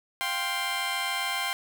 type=chord; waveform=15% pulse; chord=F suspended second; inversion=none; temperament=just; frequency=698.5 / 785.8 / 1047.7 Hz; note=F5 / G5 / C6; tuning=0 / +4 / +2 cents; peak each=-30 / -26 / -25 dBFS; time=0.21-1.53 s; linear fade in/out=0 ms; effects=none